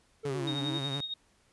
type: exponential two-way sweep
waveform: triangle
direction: down then up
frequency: 451.2 to 277.2 to 338 Hz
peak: -32 dBFS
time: 0.23-0.79 s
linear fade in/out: 20 ms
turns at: 0.59 s
type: tone with vibrato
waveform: sawtooth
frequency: 138.59 Hz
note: C#3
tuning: in tune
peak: -30 dBFS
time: 0.25-1.01 s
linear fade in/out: 5 ms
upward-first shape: sine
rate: 10 Hz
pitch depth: 64 cents each way
type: tone with tremolo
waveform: sine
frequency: 3729 Hz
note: A#7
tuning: in tune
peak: -31 dBFS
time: 0.47-1.14 s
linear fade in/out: 5 ms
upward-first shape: triangle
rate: 11 Hz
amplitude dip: 75%
effects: pink hiss -67 dBFS RMS until 1.52 s + resampled to 24000 Hz